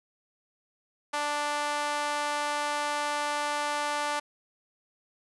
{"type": "tone with high-pass filter", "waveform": "sawtooth", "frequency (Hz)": 293.7, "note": "D4", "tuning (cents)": 0, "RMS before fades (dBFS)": -30, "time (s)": [1.13, 4.2], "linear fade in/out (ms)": 10, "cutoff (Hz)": 870, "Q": 1.7, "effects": ["resampled to 24000 Hz"]}